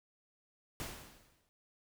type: noise with exponential decay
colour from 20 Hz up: pink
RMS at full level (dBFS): -40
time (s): 0.8-1.49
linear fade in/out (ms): 0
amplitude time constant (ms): 150
effects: none